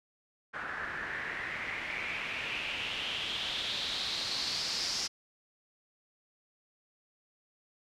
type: noise with low-pass filter sweep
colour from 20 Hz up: white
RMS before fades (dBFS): -36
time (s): 0.53-5.08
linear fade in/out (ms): 20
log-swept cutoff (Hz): 1500 to 5300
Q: 4.5
effects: none